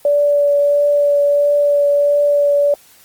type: tone with vibrato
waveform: sine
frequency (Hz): 577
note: D5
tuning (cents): -31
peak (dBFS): -10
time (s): 0.05-2.74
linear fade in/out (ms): 2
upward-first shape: triangle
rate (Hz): 1.5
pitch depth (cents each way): 12
effects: white hiss -47 dBFS RMS until 3.04 s + Opus 24 kbps

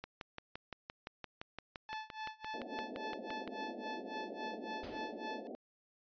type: click train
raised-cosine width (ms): 0.3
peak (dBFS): -27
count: 21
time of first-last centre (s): 0.04-3.476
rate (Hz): 5.82
type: tone with tremolo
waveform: sawtooth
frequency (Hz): 870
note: A5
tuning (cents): -20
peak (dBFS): -36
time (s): 1.89-5.47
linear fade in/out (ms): 0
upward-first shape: sine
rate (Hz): 3.6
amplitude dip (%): 95
type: band-pass noise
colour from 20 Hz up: pink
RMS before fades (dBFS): -46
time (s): 2.54-5.55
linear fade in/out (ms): 0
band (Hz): 210 to 730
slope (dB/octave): 96
type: noise with exponential decay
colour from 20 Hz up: pink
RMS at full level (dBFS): -46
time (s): 4.83-5.23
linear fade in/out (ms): 5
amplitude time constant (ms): 86
effects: resampled to 11025 Hz

